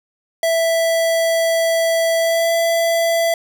square tone with pitch glide, 660 to 668.1 Hz, E5 to E5, +2 to +23 cents, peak -15 dBFS, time 0.43-3.34 s, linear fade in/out 2 ms, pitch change +21 cents, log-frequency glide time 2.18-2.53 s, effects 7-bit

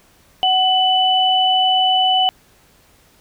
sine tone pair together, 748 / 2989 Hz, F#5 / F#7, +19 / +17 cents, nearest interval 2 octaves, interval 2398 cents, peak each -15 / -15 dBFS, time 0.43-2.29 s, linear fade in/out 0 ms, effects pink hiss -53 dBFS RMS until 3.2 s

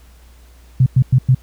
sine tone bursts, 128.7 Hz, C3, 28 cents flat, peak -7 dBFS, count 4, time 0.8-1.348 s, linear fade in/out 5 ms, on 62 ms, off 100 ms, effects added 60 Hz sine -42 dBFS peak until 1.42 s + pink hiss -52 dBFS RMS until 1.42 s

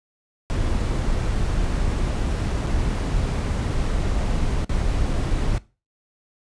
brown noise with dropouts, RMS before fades -22 dBFS, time 0.5-5.58 s, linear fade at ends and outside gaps 0 ms, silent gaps 2.665-2.671 / 4.645-4.694 / 5.133-5.137 s, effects noise-tail reverb RT60 0.3 s tail -19 dB re dry + resampled to 22050 Hz

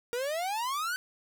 45% pulse exponential sweep, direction up, 466.2 to 1543 Hz, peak -30 dBFS, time 0.13-0.96 s, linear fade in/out 0 ms, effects none

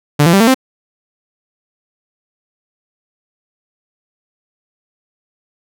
sawtooth tone with pitch steps, 146.83 / 169.64 / 195.99 / 226.4 / 261.6 Hz, D3 / E3 / G3 / A3 / C4, 0 / +50 / 0 / +50 / 0 cents, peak -3 dBFS, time 0.19-0.545 s, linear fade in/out 10 ms, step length 71 ms, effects none

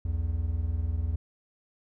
triangle tone pair together, 63.3 / 83.4 Hz, B1 / E2, +43 / +21 cents, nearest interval perfect fourth, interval 478 cents, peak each -29 / -26 dBFS, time 0.05-1.16 s, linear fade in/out 5 ms, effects none

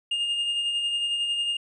triangle tone with tremolo, 2828 Hz, F7, 21 cents sharp, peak -21 dBFS, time 0.11-1.57 s, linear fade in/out 5 ms, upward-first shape sine, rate 11 Hz, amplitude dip 35%, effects resampled to 22050 Hz

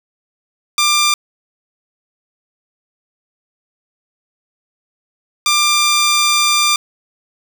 10% pulse tone pair in turn, 1191 / 1191 Hz, D6 / D6, +24 / +24 cents, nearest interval unison, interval 0 cents, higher neither, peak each -3 dBFS, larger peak neither, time 0.78-1.14 / 5.46-6.76 s, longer second, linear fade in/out 2 ms, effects none

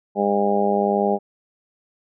harmonic tone, 101.3 Hz, G#2, 43 cents flat, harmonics 2 / 3 / 4 / 5 / 6 / 7 / 8, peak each -23 / -34 / -22 / -27 / -24 / -28 / -23 dBFS, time 0.15-1.19 s, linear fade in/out 50 ms, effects none

